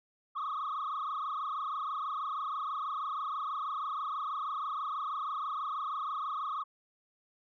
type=tone with frequency modulation; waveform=sine; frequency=1184 Hz; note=D6; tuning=14 cents sharp; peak=-31 dBFS; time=0.35-6.64 s; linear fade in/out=20 ms; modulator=26.2 Hz; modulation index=3.6; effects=tanh soft clip ceiling -31 dBFS